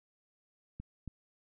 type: clicks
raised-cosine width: 5 ms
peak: -30 / -29 dBFS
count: 2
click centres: 0.8 / 1.077 s
effects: none